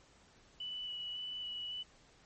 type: tone with vibrato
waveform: sine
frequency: 2960 Hz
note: F#7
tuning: in tune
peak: -39 dBFS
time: 0.6-1.83 s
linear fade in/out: 5 ms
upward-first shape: square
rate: 1.8 Hz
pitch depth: 11 cents each way
effects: pink hiss -64 dBFS RMS until 2.25 s + MP3 32 kbps